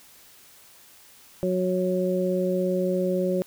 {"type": "harmonic tone", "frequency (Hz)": 183.5, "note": "F#3", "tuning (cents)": -14, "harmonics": [1, 2, 3], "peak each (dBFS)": [-26, -26, -26], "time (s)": [1.43, 3.42], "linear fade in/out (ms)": 0, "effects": ["white hiss -52 dBFS RMS until 3.46 s"]}